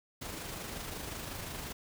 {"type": "noise with amplitude modulation", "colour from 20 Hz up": "pink", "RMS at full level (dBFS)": -40, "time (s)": [0.21, 1.73], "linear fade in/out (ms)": 10, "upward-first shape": "sine", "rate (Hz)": 25.5, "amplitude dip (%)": 35, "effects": []}